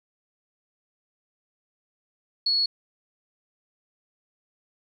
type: tone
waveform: sine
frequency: 4365 Hz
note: C#8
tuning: 28 cents flat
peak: -20 dBFS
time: 2.46-2.66 s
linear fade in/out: 5 ms
effects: 10-bit